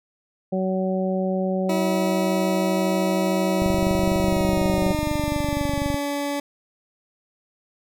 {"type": "harmonic tone", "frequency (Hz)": 187.9, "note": "F#3", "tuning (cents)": 27, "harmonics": [1, 2, 3, 4], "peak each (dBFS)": [-23, -28, -26, -33], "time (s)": [0.52, 4.93], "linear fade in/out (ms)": 10}
{"type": "tone with pitch glide", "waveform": "20% pulse", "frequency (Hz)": [322.8, 285.9], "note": ["E4", "D4"], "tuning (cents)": [-36, -46], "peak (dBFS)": -19, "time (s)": [1.69, 6.4], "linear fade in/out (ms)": 5, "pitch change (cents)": -210, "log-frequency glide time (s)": [4.17, 5.74]}
{"type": "click train", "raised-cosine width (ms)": 5, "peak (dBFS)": -14, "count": 57, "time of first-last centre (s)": [3.62, 5.944], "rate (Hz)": 24.1}
{"effects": []}